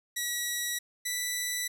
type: tone pair in turn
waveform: 10% pulse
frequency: 1930 / 1974 Hz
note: B6 / B6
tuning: -40 / -1 cents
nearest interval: unison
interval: 39 cents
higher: second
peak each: -21 dBFS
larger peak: neither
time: 0.16-0.79 / 1.05-1.68 s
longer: neither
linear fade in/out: 10 ms
effects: none